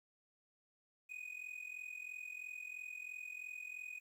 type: tone with amplitude modulation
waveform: triangle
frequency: 2489 Hz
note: D#7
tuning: in tune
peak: -40 dBFS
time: 1.09-4 s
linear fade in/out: 20 ms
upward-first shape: sine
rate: 43 Hz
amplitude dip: 80%
effects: 12-bit